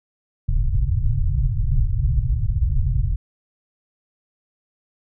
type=low-pass noise; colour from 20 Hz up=pink; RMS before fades=-19 dBFS; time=0.48-3.16 s; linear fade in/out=10 ms; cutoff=140 Hz; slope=96 dB/octave; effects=none